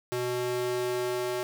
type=tone with high-pass filter sweep; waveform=square; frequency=123.47 Hz; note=B2; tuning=in tune; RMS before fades=-30 dBFS; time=0.12-1.43 s; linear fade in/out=0 ms; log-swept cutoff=270 to 440 Hz; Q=2; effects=8-bit